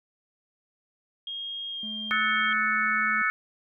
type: tone with pitch glide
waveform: sine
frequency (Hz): 3250 to 3196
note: G#7 to G7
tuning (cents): -38 to +33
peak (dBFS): -32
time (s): 1.27-2.53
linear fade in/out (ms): 2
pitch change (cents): -29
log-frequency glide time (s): 1.7-1.85
type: tone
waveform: triangle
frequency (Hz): 215.6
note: A3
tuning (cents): -35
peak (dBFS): -36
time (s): 1.83-3.22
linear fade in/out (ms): 2
type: chord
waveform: sine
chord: F# minor seventh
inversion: third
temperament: equal with one note detuned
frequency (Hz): 1291.4 / 1480 / 1760 / 2217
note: E6 / F#6 / A6 / C#7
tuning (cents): -36 / 0 / 0 / 0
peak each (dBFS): -28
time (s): 2.11-3.3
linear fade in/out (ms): 0
effects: none